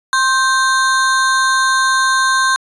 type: ring-modulated tone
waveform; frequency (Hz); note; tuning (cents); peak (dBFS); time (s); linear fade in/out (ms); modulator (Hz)
square; 1309; E6; -13; -9; 0.13-2.56; 0; 251
effects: resampled to 22050 Hz